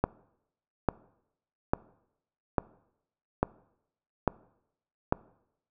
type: click train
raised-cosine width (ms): 1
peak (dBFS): -9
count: 7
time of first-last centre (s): 0.04-5.125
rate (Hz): 1.18
effects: noise-tail reverb RT60 0.8 s tail -22 dB re dry